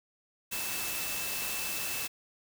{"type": "tone in noise", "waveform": "sine", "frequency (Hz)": 2637, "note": "E7", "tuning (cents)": 0, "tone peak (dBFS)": -40, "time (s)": [0.51, 2.08], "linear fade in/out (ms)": 20, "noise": "white", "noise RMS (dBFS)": -35, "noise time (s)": [0.51, 2.08], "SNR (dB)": -8, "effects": []}